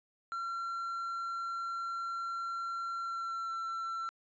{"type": "tone with pitch glide", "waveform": "triangle", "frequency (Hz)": [1365, 1347], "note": ["F6", "E6"], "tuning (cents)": [-40, 37], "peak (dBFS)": -33, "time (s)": [0.32, 4.09], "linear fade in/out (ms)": 0, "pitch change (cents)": -23, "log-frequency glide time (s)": [2.99, 3.5], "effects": ["resampled to 16000 Hz"]}